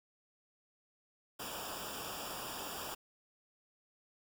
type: noise with comb filter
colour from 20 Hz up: pink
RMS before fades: -43 dBFS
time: 1.39-2.95 s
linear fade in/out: 10 ms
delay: 0.48 ms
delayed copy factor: -0.85
effects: none